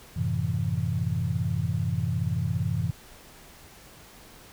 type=chord; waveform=sine; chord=F# half-diminished seventh; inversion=none; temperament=equal; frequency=92.5 / 110 / 130.81 / 164.81 Hz; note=F#2 / A2 / C3 / E3; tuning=0 / 0 / 0 / 0 cents; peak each=-30 dBFS; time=0.16-2.91 s; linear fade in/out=10 ms; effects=pink hiss -50 dBFS RMS until 4.52 s